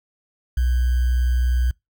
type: tone with sample-and-hold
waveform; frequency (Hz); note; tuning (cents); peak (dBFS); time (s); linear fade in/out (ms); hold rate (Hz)
sine; 61.74; B1; 0; -16; 0.57-1.71; 5; 1575
effects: noise-tail reverb RT60 0.2 s tail -26 dB re dry